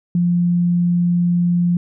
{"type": "tone", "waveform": "sine", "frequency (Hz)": 174.61, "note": "F3", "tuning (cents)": 0, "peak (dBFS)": -13, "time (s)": [0.15, 1.77], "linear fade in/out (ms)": 2, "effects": []}